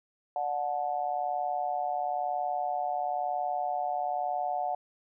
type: tone with amplitude modulation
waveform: sine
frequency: 730 Hz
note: F#5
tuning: 24 cents flat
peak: -24 dBFS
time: 0.36-4.75 s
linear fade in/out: 2 ms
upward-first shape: sine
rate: 141 Hz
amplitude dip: 90%
effects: none